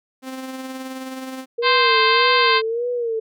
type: tone with tremolo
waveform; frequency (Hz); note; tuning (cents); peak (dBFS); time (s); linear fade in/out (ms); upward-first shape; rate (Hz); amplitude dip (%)
sawtooth; 261.6; C4; 0; -24; 0.22-1.46; 50; sine; 19; 35
type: tone with vibrato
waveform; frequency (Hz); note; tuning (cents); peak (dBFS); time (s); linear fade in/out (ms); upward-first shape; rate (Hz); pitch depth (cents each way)
sine; 466.2; A#4; 0; -20; 1.58-3.2; 10; sine; 1.7; 88
type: harmonic tone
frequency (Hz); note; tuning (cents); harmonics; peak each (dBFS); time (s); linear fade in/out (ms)
522; C5; -4; 2 / 3 / 4 / 5 / 6 / 7 / 8 / 9; -17 / -22 / -22 / -23 / -25 / -25 / -25 / -27; 1.62-2.62; 50
effects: none